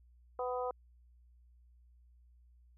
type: harmonic tone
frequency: 250 Hz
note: B3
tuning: 21 cents sharp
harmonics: 2 / 3 / 4 / 5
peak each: -36 / -40 / -42 / -44 dBFS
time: 0.39-0.71 s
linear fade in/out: 2 ms
effects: added 60 Hz sine -60 dBFS peak until 2.77 s